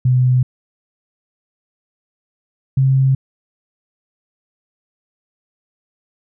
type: tone pair in turn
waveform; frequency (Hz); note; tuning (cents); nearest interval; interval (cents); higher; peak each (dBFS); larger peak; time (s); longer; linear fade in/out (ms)
sine; 126.7 / 133.5; B2 / C3; +45 / +35; minor second; 90; second; -10; neither; 0.05-0.43 / 2.77-3.15; neither; 5
effects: none